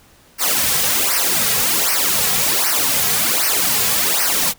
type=noise with flanger; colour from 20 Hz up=white; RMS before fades=-17 dBFS; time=0.38-4.54 s; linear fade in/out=50 ms; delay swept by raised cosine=0.27 to 3.37 ms; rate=1.3 Hz; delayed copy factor=-0.9; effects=pink hiss -50 dBFS RMS until 4.58 s